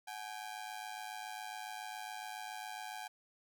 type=ring-modulated tone; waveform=sawtooth; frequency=796 Hz; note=G5; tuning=26 cents sharp; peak=-36 dBFS; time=0.07-3.08 s; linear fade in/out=10 ms; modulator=53.6 Hz; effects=none